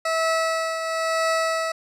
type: tone with tremolo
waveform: 20% pulse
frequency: 650 Hz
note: E5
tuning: 24 cents flat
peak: -14 dBFS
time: 0.05-1.72 s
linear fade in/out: 5 ms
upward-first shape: triangle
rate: 1 Hz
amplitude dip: 55%
effects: low-pass 9000 Hz 12 dB/octave

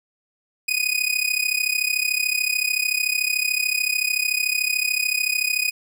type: tone with amplitude modulation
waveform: sawtooth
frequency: 2489 Hz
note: D#7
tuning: in tune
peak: -13 dBFS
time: 0.68-5.71 s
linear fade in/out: 10 ms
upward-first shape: sine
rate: 33.6 Hz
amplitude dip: 85%
effects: none

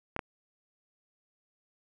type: clicks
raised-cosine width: 0.5 ms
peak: -17 dBFS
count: 2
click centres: 0.164 / 0.192 s
effects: none

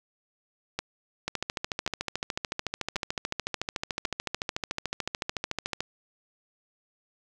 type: two click trains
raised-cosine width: 0.2 ms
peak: -12 / -12 dBFS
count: 4 / 63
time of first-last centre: 0.79-4.051 / 1.28-5.806 s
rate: 0.92 / 13.7 Hz
effects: none

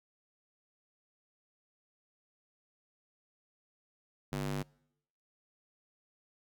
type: tone with high-pass filter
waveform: square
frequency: 49 Hz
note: G1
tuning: in tune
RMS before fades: -36 dBFS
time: 4.32-4.63 s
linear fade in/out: 10 ms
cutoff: 150 Hz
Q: 1.2
effects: noise-tail reverb RT60 0.8 s tail -26 dB re dry

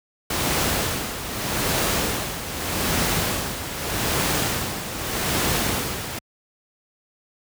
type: noise with tremolo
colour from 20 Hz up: pink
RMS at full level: -21 dBFS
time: 0.3-6.19 s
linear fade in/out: 5 ms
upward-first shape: sine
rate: 0.82 Hz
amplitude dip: 65%
effects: high-pass 60 Hz 12 dB/octave

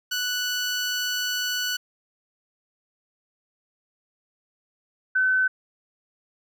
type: tone pair in turn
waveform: 15% pulse / sine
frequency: 1482 / 1519.3 Hz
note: F#6 / F#6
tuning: +2 / +45 cents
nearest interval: unison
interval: 43 cents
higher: second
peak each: -18 dBFS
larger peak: neither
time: 0.11-1.77 / 5.15-5.48 s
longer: first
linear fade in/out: 10 ms
effects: none

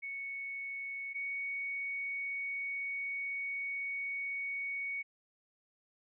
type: tone pair in turn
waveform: sine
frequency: 2217 / 2231 Hz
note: C#7 / C#7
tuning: 0 / +11 cents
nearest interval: unison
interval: 11 cents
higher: second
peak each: -38 / -35 dBFS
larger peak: second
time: 0.02-1.14 / 1.14-5.03 s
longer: second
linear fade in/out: 20 ms
effects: none

